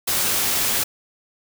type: noise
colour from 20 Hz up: white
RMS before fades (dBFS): -21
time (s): 0.07-0.84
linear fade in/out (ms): 10
effects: none